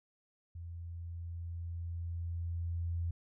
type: tone with level ramp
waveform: sine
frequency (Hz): 85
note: F2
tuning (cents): -46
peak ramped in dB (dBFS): -42 to -32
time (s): 0.55-3.11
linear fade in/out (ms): 5
effects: none